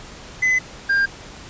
triangle tone pair in turn, 2021 / 1600.2 Hz, B6 / G6, +39 / +35 cents, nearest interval major third, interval 404 cents, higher first, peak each -13 dBFS, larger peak neither, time 0.42-0.59 / 0.89-1.06 s, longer neither, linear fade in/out 10 ms, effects pink hiss -39 dBFS RMS until 1.49 s + resampled to 16000 Hz

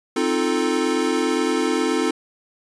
square chord, F dominant seventh, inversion second, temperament equal, 261.6 / 311.1 / 349.2 / 440 Hz, C4 / Eb4 / F4 / A4, 0 / 0 / 0 / 0 cents, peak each -25 dBFS, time 0.16-2.11 s, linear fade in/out 5 ms, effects resampled to 22050 Hz

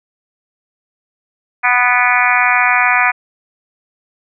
harmonic tone with a mistuned harmonic, 246.9 Hz, B3, in tune, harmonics 3 / 4 / 5 / 6 / 7 / 8 / 9 / 10, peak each -18 / -18 / -18 / -18 / -18 / -18 / -18 / -18 dBFS, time 1.63-3.12 s, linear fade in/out 20 ms, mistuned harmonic 10, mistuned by -41 cents, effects none

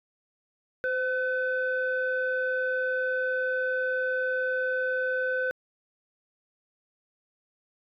sine tone pair together, 514 / 1512.1 Hz, C5 / F#6, -31 / +37 cents, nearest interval octave + perfect fifth, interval 1868 cents, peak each -27 dBFS, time 0.84-5.51 s, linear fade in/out 0 ms, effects tanh soft clip ceiling -19 dBFS

